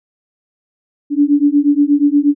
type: beating tone pair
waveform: sine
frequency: 284.9 / 293.3 Hz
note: C#4 / D4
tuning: +48 / -2 cents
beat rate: 8.4 Hz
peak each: -12 dBFS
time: 1.1-2.35 s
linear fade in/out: 50 ms
effects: none